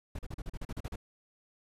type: noise bursts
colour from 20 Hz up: brown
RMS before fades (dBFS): -38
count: 11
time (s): 0.15-0.959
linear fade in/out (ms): 5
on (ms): 39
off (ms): 38
effects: resampled to 32000 Hz